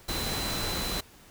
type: tone in noise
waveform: sine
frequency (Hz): 4026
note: B7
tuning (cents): +33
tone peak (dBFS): -35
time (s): 0.08-1.01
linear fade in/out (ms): 10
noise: pink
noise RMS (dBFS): -32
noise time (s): 0.08-1.01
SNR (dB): -6
effects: pink hiss -54 dBFS RMS until 1.3 s